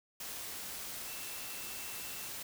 sine tone in noise, 2675 Hz, E7, 25 cents sharp, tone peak -52 dBFS, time 1.07-2.28 s, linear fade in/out 5 ms, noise white, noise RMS -43 dBFS, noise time 0.2-2.43 s, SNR -12 dB, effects none

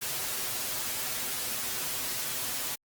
white noise with comb filter, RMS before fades -33 dBFS, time 0.01-2.76 s, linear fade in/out 20 ms, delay 8 ms, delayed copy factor +0.9, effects Opus 48 kbps

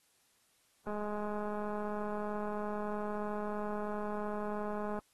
click train, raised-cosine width 1 ms, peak -26 dBFS, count 862, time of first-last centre 0.87-4.99 s, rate 209 Hz, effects white hiss -71 dBFS RMS until 5.13 s + AAC 32 kbps

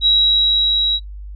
sine tone with level ramp, 3865 Hz, B7, 38 cents flat, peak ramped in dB -9 to -14 dBFS, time 0.01-1 s, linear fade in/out 50 ms, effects noise-tail reverb RT60 0.1 s tail -17 dB re dry + added 50 Hz sine -29 dBFS peak until 1.35 s

